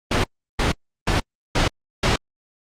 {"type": "noise bursts", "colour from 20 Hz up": "pink", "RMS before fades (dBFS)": -18, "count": 5, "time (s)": [0.11, 2.16], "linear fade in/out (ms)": 5, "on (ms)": 130, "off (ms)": 350, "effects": ["low-pass 5000 Hz 12 dB/octave", "Opus 32 kbps"]}